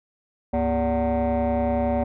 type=tone with frequency modulation; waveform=sine; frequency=407.2 Hz; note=G#4; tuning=34 cents flat; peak=-17 dBFS; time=0.53-2.04 s; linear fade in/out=10 ms; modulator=169 Hz; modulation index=2.1; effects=tanh soft clip ceiling -19 dBFS